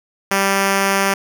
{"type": "tone", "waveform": "5% pulse", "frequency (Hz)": 196, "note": "G3", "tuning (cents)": 0, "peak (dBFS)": -3, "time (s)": [0.31, 1.14], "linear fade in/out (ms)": 5, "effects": []}